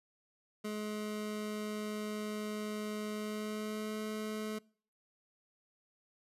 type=tone with pitch glide; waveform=25% pulse; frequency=211.9 to 215.1 Hz; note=G#3 to A3; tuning=+35 to -39 cents; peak=-33 dBFS; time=0.64-4.59 s; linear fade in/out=10 ms; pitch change=+26 cents; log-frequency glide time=3.12-4 s; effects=noise-tail reverb RT60 0.5 s tail -25 dB re dry + resampled to 32000 Hz